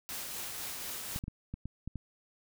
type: noise with tremolo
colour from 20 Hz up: white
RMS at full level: -39 dBFS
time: 0.09-1.19 s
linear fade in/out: 0 ms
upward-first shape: triangle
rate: 4 Hz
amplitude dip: 30%
type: clicks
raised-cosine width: 5 ms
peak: -26 dBFS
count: 7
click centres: 1.161 / 1.239 / 1.281 / 1.54 / 1.656 / 1.876 / 1.957 s
effects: none